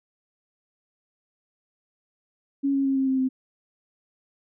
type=tone with pitch steps; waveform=sine; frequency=277.5 / 274 / 270.5 / 267.1 / 263.7 / 260.4 Hz; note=C#4 / C#4 / C#4 / C4 / C4 / C4; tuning=+2 / -20 / -42 / +36 / +14 / -8 cents; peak=-20 dBFS; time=2.63-3.29 s; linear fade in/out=20 ms; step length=110 ms; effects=none